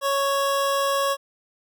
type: tone pair together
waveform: square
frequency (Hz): 554.4 / 1108.7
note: C#5 / C#6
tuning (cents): 0 / 0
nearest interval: octave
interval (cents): 1200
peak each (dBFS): -24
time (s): 0.01-1.17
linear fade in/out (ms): 50
effects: none